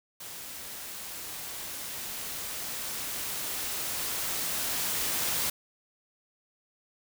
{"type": "noise with level ramp", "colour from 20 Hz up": "white", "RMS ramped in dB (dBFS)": [-42, -29], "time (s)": [0.2, 5.5], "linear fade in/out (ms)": 5, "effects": []}